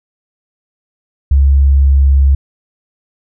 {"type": "tone with pitch glide", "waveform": "sine", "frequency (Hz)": [69, 68.56], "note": ["C#2", "C#2"], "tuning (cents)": [-7, -18], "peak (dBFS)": -5, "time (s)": [1.31, 2.35], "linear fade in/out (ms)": 5, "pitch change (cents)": -11, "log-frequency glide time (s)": [1.58, 2.09], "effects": []}